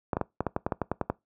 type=clicks; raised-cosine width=1 ms; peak=-12 dBFS; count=12; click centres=0.132 / 0.169 / 0.213 / 0.406 / 0.467 / 0.564 / 0.665 / 0.722 / 0.817 / 0.916 / 1.013 / 1.1 s; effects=noise-tail reverb RT60 0.2 s tail -23 dB re dry + high-pass 60 Hz 12 dB/octave